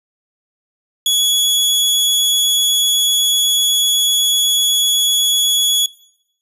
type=tone; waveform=sawtooth; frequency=3373 Hz; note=G#7; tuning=26 cents sharp; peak=-9 dBFS; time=1.06-5.86 s; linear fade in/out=2 ms; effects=noise-tail reverb RT60 0.8 s tail -21 dB re dry + resampled to 32000 Hz